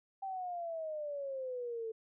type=exponential sweep; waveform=sine; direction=down; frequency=784 to 440.8 Hz; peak=-37 dBFS; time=0.22-1.92 s; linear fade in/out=10 ms; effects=none